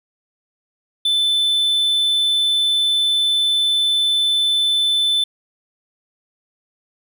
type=tone; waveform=triangle; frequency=3520 Hz; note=A7; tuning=in tune; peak=-13 dBFS; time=1.05-5.24 s; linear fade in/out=5 ms; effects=none